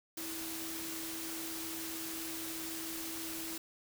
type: tone in noise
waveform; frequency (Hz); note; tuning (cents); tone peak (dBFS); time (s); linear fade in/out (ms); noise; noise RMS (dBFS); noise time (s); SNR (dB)
sine; 326; E4; -19; -44; 0.17-3.58; 5; white; -42; 0.17-3.58; -5
effects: none